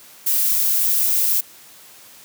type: noise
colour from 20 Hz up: violet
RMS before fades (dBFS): -18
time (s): 0.26-1.41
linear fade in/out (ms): 10
effects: white hiss -45 dBFS RMS until 2.24 s + high-pass 100 Hz 12 dB/octave